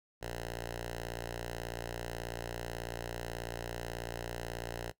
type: tone with notch filter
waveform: 5% pulse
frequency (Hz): 58.27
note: A#1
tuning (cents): 0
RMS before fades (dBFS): -41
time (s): 0.21-4.92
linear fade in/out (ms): 20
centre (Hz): 230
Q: 1.1
effects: noise-tail reverb RT60 0.1 s tail -18 dB re dry